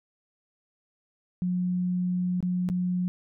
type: tone with dropouts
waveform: sine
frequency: 180.2 Hz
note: F#3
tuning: 45 cents flat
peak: -24 dBFS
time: 1.42-3.08 s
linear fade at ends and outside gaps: 0 ms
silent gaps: 2.405-2.427 / 2.689-2.699 s
effects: none